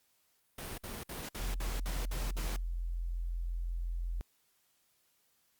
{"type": "noise bursts", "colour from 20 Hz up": "pink", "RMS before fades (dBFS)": -42, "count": 8, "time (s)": [0.58, 2.565], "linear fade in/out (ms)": 5, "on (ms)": 200, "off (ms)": 55}
{"type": "tone", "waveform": "sine", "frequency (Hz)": 42.79, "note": "F1", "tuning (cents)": -35, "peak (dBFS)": -33, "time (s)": [1.4, 4.21], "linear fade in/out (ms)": 0}
{"effects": ["white hiss -73 dBFS RMS until 5.59 s", "Opus 48 kbps"]}